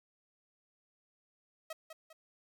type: tone with echo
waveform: sawtooth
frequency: 639 Hz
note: D#5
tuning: 46 cents sharp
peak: -36 dBFS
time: 1.7-1.73 s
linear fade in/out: 5 ms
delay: 200 ms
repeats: 2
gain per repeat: -7 dB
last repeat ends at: 2.13 s
effects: none